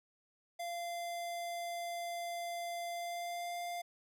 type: tone with pitch glide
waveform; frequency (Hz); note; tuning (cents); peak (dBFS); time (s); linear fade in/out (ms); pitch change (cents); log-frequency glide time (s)
square; 690 to 698.4; F5 to F5; -21 to 0; -39; 0.59-3.82; 10; +21; 2.9-3.58
effects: none